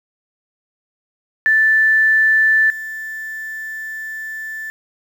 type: tone with level steps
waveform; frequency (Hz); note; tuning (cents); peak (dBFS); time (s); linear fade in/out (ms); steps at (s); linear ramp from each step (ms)
sine; 1760; A6; 0; -10 / -25; 1.46-4.7; 0; 2.7; 2
effects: 7-bit